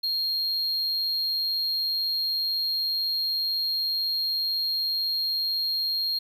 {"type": "tone", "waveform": "triangle", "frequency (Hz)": 4234, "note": "C8", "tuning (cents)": 20, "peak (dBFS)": -23, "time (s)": [0.03, 6.19], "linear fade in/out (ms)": 10, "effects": ["10-bit"]}